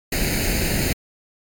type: noise with comb filter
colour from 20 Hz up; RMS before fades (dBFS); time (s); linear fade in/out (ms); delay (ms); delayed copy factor
pink; -21; 0.12-0.93; 5; 0.44; +0.8
effects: MP3 96 kbps